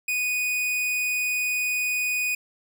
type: tone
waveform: 45% pulse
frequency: 2480 Hz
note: D#7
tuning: 6 cents flat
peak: -23 dBFS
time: 0.08-2.35 s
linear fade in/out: 5 ms
effects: none